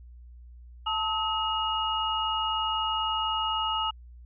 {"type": "tone cluster", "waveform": "sine", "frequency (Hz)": [884, 1278, 2871], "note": ["A5", "D#6", "F7"], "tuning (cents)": [8, 46, 47], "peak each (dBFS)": -30, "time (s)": [0.86, 3.91], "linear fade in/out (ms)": 10, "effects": ["added 60 Hz sine -45 dBFS peak until 4.25 s"]}